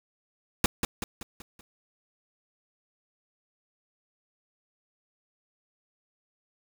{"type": "noise with echo", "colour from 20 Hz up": "pink", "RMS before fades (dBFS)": -21, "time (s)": [0.64, 0.66], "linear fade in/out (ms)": 2, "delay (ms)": 190, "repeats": 5, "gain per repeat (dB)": -6, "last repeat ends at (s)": 1.61, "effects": []}